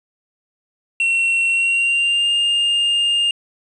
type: tone with pitch glide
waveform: triangle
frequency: 2723 to 2816 Hz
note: F7 to F7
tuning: -44 to +14 cents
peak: -13 dBFS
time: 1-3.31 s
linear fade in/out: 2 ms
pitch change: +58 cents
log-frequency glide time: 1.5-2.31 s
effects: resampled to 24000 Hz + 8-bit